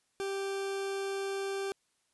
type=tone; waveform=40% pulse; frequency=392 Hz; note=G4; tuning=in tune; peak=-32 dBFS; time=0.2-1.72 s; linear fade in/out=0 ms; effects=white hiss -75 dBFS RMS until 2.13 s + resampled to 24000 Hz